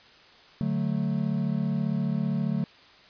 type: chord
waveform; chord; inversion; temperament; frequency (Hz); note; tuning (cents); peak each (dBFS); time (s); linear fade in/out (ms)
triangle; D major; none; equal; 146.83 / 185 / 220; D3 / F#3 / A3; 0 / 0 / 0; -27; 0.61-2.64; 0
effects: white hiss -53 dBFS RMS until 3.09 s + resampled to 11025 Hz